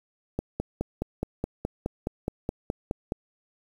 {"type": "click train", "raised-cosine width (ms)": 2, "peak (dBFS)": -14, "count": 14, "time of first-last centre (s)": [0.39, 3.121], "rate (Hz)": 4.76, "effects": ["8-bit"]}